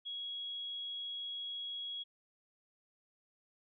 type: tone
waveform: sine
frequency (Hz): 3322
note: G#7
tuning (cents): 0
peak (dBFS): -39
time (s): 0.05-2.04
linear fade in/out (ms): 20
effects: none